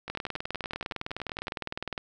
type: two click trains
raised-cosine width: 0.3 ms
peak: -22 / -16 dBFS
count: 16 / 38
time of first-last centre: 0.08-1.482 / 0.1-1.978 s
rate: 10.7 / 19.7 Hz
effects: none